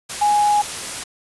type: tone in noise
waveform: sine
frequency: 830.6 Hz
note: G#5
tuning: in tune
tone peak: -13 dBFS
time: 0.21-0.62 s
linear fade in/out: 10 ms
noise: white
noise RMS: -28 dBFS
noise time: 0.09-1.04 s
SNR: +12 dB
effects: resampled to 24000 Hz